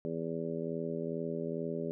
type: harmonic tone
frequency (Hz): 82.3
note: E2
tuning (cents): -2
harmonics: 2 / 3 / 4 / 5 / 6 / 7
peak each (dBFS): -40 / -40 / -43 / -38 / -45 / -42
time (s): 0.05-1.91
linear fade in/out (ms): 0
effects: none